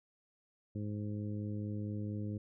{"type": "harmonic tone", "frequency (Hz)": 104.4, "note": "G#2", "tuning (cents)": 10, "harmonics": [1, 2, 3, 4, 5], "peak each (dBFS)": [-38, -41, -45, -52, -53], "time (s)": [0.75, 2.38], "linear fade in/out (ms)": 5, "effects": []}